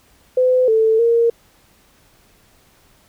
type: tone with pitch steps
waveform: sine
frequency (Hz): 508 / 443 / 465.4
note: B4 / A4 / A#4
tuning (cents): +49 / +12 / -3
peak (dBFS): -11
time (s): 0.37-1.3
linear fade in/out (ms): 5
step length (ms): 310
effects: pink hiss -54 dBFS RMS until 3.08 s